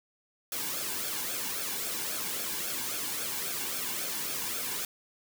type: noise with flanger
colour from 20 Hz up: white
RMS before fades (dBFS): -34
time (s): 0.52-4.85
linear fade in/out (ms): 2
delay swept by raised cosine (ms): 1 to 1.61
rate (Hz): 3.7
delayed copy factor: -0.6
effects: none